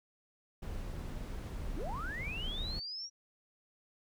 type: noise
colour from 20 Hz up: brown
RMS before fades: -40 dBFS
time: 0.62-2.8 s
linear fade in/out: 10 ms
type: linear sweep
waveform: sine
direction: up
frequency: 110 to 5730 Hz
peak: -39 dBFS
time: 1.73-3.1 s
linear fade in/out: 50 ms
effects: none